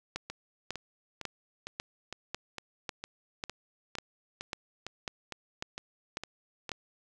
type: two click trains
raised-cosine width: 0.2 ms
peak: -21 / -17 dBFS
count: 15 / 13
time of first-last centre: 0.3-6.693 / 0.16-6.717 s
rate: 2.19 / 1.83 Hz
effects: none